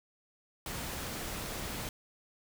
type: noise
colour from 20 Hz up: pink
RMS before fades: -39 dBFS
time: 0.66-1.89 s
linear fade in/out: 2 ms
effects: none